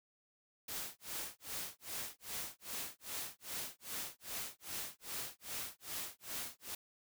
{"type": "noise with tremolo", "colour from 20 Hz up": "white", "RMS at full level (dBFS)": -41, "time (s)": [0.68, 6.75], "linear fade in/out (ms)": 5, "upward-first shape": "sine", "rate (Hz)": 2.5, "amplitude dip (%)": 100, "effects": []}